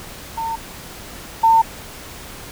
sine tone pair in turn, 907 / 903.2 Hz, A#5 / A5, -48 / +45 cents, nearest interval unison, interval 7 cents, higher first, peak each -21 / -9 dBFS, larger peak second, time 0.37-0.56 / 1.43-1.62 s, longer neither, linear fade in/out 10 ms, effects pink hiss -36 dBFS RMS until 2.51 s

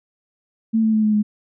sine tone with pitch steps, 223.3 / 220 / 216.7 / 213.5 / 210.3 Hz, A3 / A3 / A3 / G#3 / G#3, +26 / 0 / -26 / +48 / +22 cents, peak -14 dBFS, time 0.73-1.23 s, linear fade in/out 20 ms, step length 100 ms, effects none

